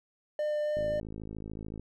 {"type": "tone with vibrato", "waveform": "triangle", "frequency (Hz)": 600, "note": "D5", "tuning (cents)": 37, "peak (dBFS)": -26, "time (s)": [0.39, 1], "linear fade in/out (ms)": 2, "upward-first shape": "triangle", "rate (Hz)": 3.5, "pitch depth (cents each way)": 8}
{"type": "click train", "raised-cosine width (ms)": 3, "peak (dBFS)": -28, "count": 56, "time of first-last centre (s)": [0.77, 1.796], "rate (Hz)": 53.6}
{"effects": []}